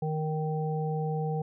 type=harmonic tone; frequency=155.5 Hz; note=D#3; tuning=1 cent flat; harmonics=1 / 3 / 5; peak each=-29 / -34 / -36 dBFS; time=0.02-1.42 s; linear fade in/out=5 ms; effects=none